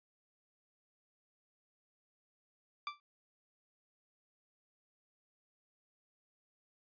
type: tone with exponential decay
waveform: sawtooth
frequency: 1172 Hz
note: D6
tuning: 4 cents flat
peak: -30 dBFS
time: 2.87-3 s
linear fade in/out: 1 ms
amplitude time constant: 27 ms
effects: resampled to 11025 Hz